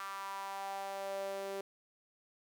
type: tone with high-pass filter sweep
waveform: sawtooth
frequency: 196 Hz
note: G3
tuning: in tune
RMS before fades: -41 dBFS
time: 0-1.61 s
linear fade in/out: 2 ms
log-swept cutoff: 1200 to 450 Hz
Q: 4.7
effects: none